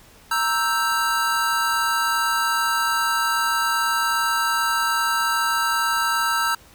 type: chord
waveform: square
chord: E diminished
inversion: second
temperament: equal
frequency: 932.3 / 1318.5 / 1568 Hz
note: Bb5 / E6 / G6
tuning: 0 / 0 / 0 cents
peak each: -26 / -23 / -25 dBFS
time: 0.31-6.55 s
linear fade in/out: 5 ms
effects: pink hiss -50 dBFS RMS until 6.74 s